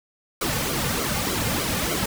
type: noise with flanger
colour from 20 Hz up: pink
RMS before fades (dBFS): -25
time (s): 0.41-2.06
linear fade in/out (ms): 5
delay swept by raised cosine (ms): 1.1 to 3.1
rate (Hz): 3.3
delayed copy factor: -0.75
effects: none